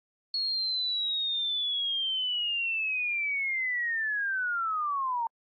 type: linear sweep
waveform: sine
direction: down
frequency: 4342 to 902 Hz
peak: -27 dBFS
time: 0.34-5.27 s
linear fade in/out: 2 ms
effects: AAC 32 kbps